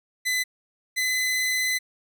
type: tone pair in turn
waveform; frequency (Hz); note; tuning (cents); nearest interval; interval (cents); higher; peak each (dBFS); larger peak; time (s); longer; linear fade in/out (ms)
sawtooth; 2012 / 2021; B6 / B6; +32 / +39; unison; 7; second; -19; neither; 0.25-0.44 / 0.96-1.79; second; 20
effects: none